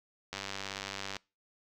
click train, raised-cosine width 0.2 ms, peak -20 dBFS, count 83, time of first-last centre 0.33-1.167 s, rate 98 Hz, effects noise-tail reverb RT60 0.3 s tail -25 dB re dry

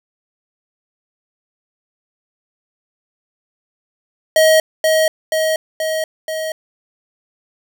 square tone with echo, 633 Hz, D#5, 30 cents sharp, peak -9 dBFS, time 4.36-4.6 s, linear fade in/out 2 ms, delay 480 ms, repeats 4, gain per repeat -3 dB, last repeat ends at 6.52 s, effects none

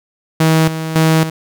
sawtooth tone with tremolo, 160 Hz, D#3, 49 cents sharp, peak -5 dBFS, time 0.4-1.3 s, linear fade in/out 5 ms, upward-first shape square, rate 1.8 Hz, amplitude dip 70%, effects none

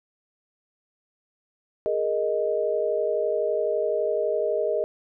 sine chord, Ab suspended second, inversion none, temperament just, 415.3 / 467.2 / 623 Hz, Ab4 / Bb4 / Eb5, 0 / +4 / +2 cents, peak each -27 / -27 / -25 dBFS, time 1.86-4.84 s, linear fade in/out 0 ms, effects none

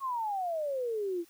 sine exponential sweep, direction down, 1108.7 to 329.6 Hz, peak -30 dBFS, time 0-1.25 s, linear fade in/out 50 ms, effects white hiss -62 dBFS RMS until 1.29 s

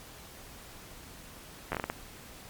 slowing click train, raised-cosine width 0.5 ms, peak -16 dBFS, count 7, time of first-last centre 1.72-1.9 s, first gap 11 ms, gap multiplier 1.4, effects pink hiss -49 dBFS RMS until 2.49 s + MP3 96 kbps

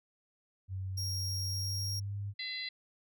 sine tone with pitch glide, 94.8 to 101.02 Hz, F#2 to G#2, +43 to -47 cents, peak -35 dBFS, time 0.68-2.34 s, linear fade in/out 50 ms, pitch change +110 cents, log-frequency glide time 1.4-2.16 s
40% pulse tone, 5588 Hz, F8, in tune, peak -35 dBFS, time 0.97-2 s, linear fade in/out 10 ms
harmonic tone, 677 Hz, E5, 46 cents sharp, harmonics 3 / 4 / 5 / 6 / 7, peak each -41 / -50 / -48 / -39 / -49 dBFS, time 2.39-2.69 s, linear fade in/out 5 ms
effects none

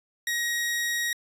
sawtooth tone, 1891 Hz, A#6, 24 cents sharp, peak -22 dBFS, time 0.27-1.13 s, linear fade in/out 2 ms, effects resampled to 32000 Hz

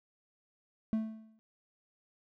triangle tone with exponential decay, 220 Hz, A3, in tune, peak -24 dBFS, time 0.93-1.39 s, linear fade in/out 0 ms, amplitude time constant 100 ms, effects none

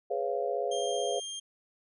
sine chord, C# dominant seventh, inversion second, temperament just, 415.8 / 498.9 / 554.4 / 693 Hz, G#4 / B4 / C#5 / E#5, +2 / +17 / 0 / -14 cents, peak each -34 dBFS, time 0.1-1.2 s, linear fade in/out 10 ms
25% pulse tone, 3200 Hz, G7, 35 cents sharp, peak -33 dBFS, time 0.71-1.4 s, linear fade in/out 10 ms
effects resampled to 32000 Hz

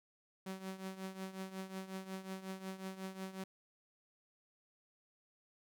sawtooth tone with tremolo, 190 Hz, F#3, 46 cents sharp, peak -36 dBFS, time 0.46-3.44 s, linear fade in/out 5 ms, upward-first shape triangle, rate 5.5 Hz, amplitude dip 80%, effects none

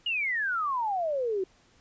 sine exponential sweep, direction down, 2922 to 364 Hz, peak -26 dBFS, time 0.06-1.44 s, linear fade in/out 5 ms, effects pink hiss -62 dBFS RMS until 1.8 s + resampled to 16000 Hz

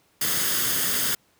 white noise with comb filter, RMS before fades -24 dBFS, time 0.21-1.15 s, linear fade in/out 5 ms, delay 0.61 ms, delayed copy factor +0.55, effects pink hiss -63 dBFS RMS until 1.39 s + high-pass 100 Hz 12 dB/octave

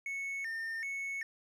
triangle tone with vibrato, 2000 Hz, B6, 21 cents sharp, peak -34 dBFS, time 0.06-1.23 s, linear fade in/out 2 ms, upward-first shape square, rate 1.3 Hz, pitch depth 170 cents each way, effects none

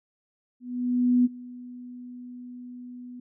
sine tone with ADSR envelope, 246.9 Hz, B3, in tune, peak -16 dBFS, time 0.6-3.2 s, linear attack 650 ms, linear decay 26 ms, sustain -22 dB, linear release 5 ms, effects none

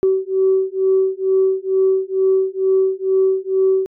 sine beating tone pair, 380 / 382.2 Hz, F#4 / G4, +46 / -44 cents, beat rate 2.2 Hz, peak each -16 dBFS, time 0.03-3.86 s, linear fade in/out 0 ms, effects tanh soft clip ceiling -6 dBFS

